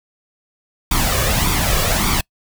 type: noise with flanger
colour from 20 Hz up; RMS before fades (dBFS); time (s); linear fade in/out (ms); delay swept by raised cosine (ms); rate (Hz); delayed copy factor
pink; -17; 0.91-2.21; 5; 0.85 to 1.77; 1.7; +0.65
effects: noise-tail reverb RT60 0.1 s tail -26 dB re dry